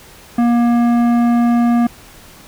triangle tone with tanh clipping, 237.4 Hz, A#3, 32 cents sharp, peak -12 dBFS, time 0.38-1.87 s, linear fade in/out 5 ms, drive 17 dB, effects pink hiss -41 dBFS RMS until 2.47 s

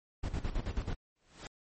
brown noise with tremolo, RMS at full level -33 dBFS, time 0.23-0.95 s, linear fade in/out 10 ms, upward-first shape square, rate 9.3 Hz, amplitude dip 70%
pink noise with exponential growth, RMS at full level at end -42 dBFS, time 1.16-1.47 s, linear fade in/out 0 ms, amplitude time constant 67 ms
effects MP3 32 kbps

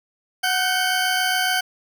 20% pulse tone pair together, 738.4 / 1544 Hz, F#5 / G6, -4 / -27 cents, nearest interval octave + minor second, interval 1277 cents, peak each -17 dBFS, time 0.43-1.61 s, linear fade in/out 10 ms, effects none

